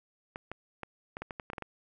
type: clicks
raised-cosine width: 0.5 ms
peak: -23 dBFS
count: 11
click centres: 0.359 / 0.516 / 0.833 / 1.169 / 1.22 / 1.308 / 1.398 / 1.501 / 1.533 / 1.582 / 1.623 s
effects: none